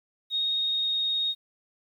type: tone with vibrato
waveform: sine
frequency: 3729 Hz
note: A#7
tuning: in tune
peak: -24 dBFS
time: 0.3-1.35 s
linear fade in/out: 50 ms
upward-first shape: sine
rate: 19 Hz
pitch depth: 11 cents each way
effects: 10-bit